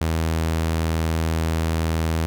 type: tone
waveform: sawtooth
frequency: 81 Hz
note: E2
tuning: 30 cents flat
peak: -16 dBFS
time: 0.01-2.26 s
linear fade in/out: 0 ms
effects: none

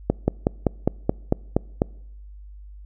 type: slowing click train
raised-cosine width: 2 ms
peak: -4 dBFS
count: 9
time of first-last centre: 0.1-1.819 s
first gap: 180 ms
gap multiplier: 1.05
effects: noise-tail reverb RT60 0.8 s tail -26 dB re dry + added 50 Hz sine -39 dBFS peak until 2.85 s

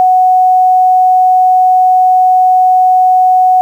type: tone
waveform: sine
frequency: 740 Hz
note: F#5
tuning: in tune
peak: -4 dBFS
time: 0-3.61 s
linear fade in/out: 0 ms
effects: 7-bit

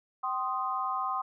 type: chord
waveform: sine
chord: C minor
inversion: second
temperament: equal with one note detuned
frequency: 769.6 / 1046.5 / 1244.5 Hz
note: G5 / C6 / Eb6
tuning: -32 / 0 / 0 cents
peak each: -35 / -32 / -33 dBFS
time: 0.23-1.22 s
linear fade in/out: 10 ms
effects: none

